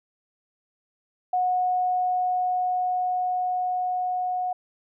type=tone with level ramp; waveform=sine; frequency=730 Hz; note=F#5; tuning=24 cents flat; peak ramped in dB=-20 to -24 dBFS; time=1.33-4.53 s; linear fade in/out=5 ms; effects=none